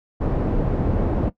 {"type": "low-pass noise", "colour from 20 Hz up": "pink", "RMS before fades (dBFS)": -21, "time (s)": [0.2, 1.3], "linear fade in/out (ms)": 20, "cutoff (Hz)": 550, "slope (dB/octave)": 12, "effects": ["noise-tail reverb RT60 0.1 s tail -18 dB re dry"]}